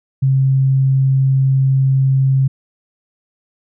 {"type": "tone", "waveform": "sine", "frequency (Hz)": 134, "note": "C3", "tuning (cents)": 42, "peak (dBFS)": -10, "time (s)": [0.22, 2.48], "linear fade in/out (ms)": 10, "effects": []}